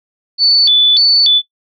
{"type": "tone with vibrato", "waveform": "sine", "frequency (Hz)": 3951, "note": "B7", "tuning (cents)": 0, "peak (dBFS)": -6, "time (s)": [0.38, 1.42], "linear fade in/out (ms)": 50, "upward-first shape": "square", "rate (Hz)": 1.7, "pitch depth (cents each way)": 220, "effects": ["noise-tail reverb RT60 0.1 s tail -18 dB re dry"]}